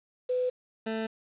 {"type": "tone pair in turn", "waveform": ["sine", "20% pulse"], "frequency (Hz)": [502, 221.7], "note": ["B4", "A3"], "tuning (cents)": [28, 13], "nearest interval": "octave + major second", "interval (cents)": 1415, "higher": "first", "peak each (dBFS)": -25, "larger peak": "neither", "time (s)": [[0.29, 0.5], [0.86, 1.07]], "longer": "neither", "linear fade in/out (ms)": 10, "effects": ["resampled to 8000 Hz", "9-bit"]}